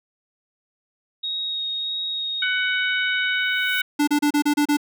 sine tone with vibrato, 3756 Hz, A#7, 12 cents sharp, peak -24 dBFS, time 1.23-2.47 s, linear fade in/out 10 ms, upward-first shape sine, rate 1.6 Hz, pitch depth 10 cents each way
harmonic tone, 747 Hz, F#5, 16 cents sharp, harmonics 2 / 3 / 4 / 5, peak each -22 / -26 / -28 / -30 dBFS, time 2.42-3.82 s, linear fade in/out 5 ms
violet noise with exponential growth, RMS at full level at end -31 dBFS, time 3.21-3.81 s, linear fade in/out 1 ms, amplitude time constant 130 ms
square tone bursts, 293.2 Hz, D4, 3 cents flat, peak -17 dBFS, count 7, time 3.99-4.771 s, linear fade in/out 10 ms, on 85 ms, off 31 ms
effects none

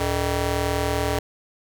15% pulse ring-modulated tone, 178.1 Hz, F3, 34 cents sharp, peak -12 dBFS, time 0-1.19 s, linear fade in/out 2 ms, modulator 247 Hz, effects none

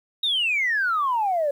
sine exponential sweep, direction down, 3805 to 554.4 Hz, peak -19 dBFS, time 0.23-1.51 s, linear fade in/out 5 ms, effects tanh soft clip ceiling -15 dBFS + 9-bit

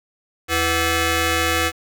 10% pulse ring-modulated tone, 412.9 Hz, G#4, 10 cents flat, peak -6 dBFS, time 0.48-1.72 s, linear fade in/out 50 ms, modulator 908 Hz, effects 8-bit

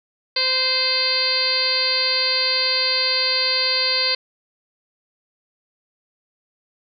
harmonic tone with a mistuned harmonic, 517 Hz, C5, 21 cents flat, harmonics 1 / 2 / 3 / 4 / 5 / 6 / 7 / 8 / 9, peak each -29 / -32 / -32 / -27 / -29 / -32 / -31 / -22 / -21 dBFS, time 0.36-4.15 s, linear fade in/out 5 ms, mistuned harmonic 8, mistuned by +20 cents, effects none

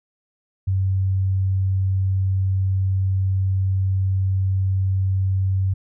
sine tone, 95.4 Hz, G2, 47 cents flat, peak -17 dBFS, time 0.67-5.74 s, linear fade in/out 10 ms, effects none

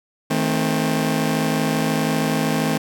sawtooth chord, A diminished, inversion second, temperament just, 158.4 / 220 / 264 Hz, Eb3 / A3 / C4, +31 / 0 / +16 cents, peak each -19 dBFS, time 0.3-2.78 s, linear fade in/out 10 ms, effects none

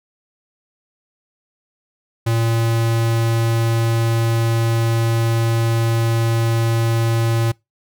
square tone, 114.7 Hz, A#2, 28 cents flat, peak -16 dBFS, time 2.26-7.52 s, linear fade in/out 10 ms, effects noise-tail reverb RT60 0.2 s tail -24 dB re dry

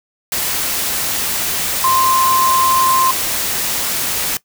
sine tone in noise, 1046 Hz, C6, 1 cent flat, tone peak -12 dBFS, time 1.84-3.11 s, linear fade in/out 2 ms, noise white, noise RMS -19 dBFS, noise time 0.32-4.37 s, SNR +4 dB, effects noise-tail reverb RT60 0.1 s tail -19 dB re dry

